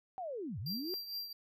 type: linear two-way sweep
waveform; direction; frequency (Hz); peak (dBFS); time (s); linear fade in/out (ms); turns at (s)
sine; down then up; 777 to 83.8 to 386.5; -38; 0.18-0.94; 0; 0.59
type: tone with tremolo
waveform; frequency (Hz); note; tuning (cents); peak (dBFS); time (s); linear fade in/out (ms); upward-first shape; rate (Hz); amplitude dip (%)
square; 4726; D8; +10; -37; 0.66-1.33; 5; triangle; 4.4; 70
effects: none